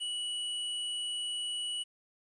square tone, 2940 Hz, F#7, 12 cents flat, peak -34 dBFS, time 0-1.84 s, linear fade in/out 20 ms, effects resampled to 24000 Hz + 11-bit

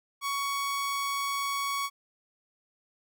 sawtooth tone, 1118 Hz, C#6, 14 cents sharp, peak -25 dBFS, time 0.21-1.9 s, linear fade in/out 50 ms, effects none

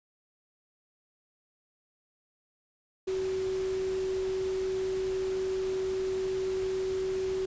sine tone in noise, 378.1 Hz, F#4, 38 cents sharp, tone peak -28 dBFS, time 3.07-7.46 s, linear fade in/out 10 ms, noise pink, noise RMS -44 dBFS, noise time 3.07-7.46 s, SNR +13 dB, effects resampled to 16000 Hz

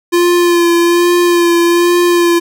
square tone with vibrato, 346.1 Hz, F4, 16 cents flat, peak -8 dBFS, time 0.12-2.4 s, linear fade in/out 20 ms, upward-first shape sine, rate 1.2 Hz, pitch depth 23 cents each way, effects none

